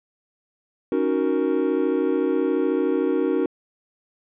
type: chord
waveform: triangle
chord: D# minor seventh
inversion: third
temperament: equal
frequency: 277.2 / 311.1 / 370 / 466.2 Hz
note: C#4 / D#4 / F#4 / A#4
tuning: 0 / 0 / 0 / 0 cents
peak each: -23 / -23 / -22 / -23 dBFS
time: 0.92-3.46 s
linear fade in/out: 2 ms
effects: resampled to 8000 Hz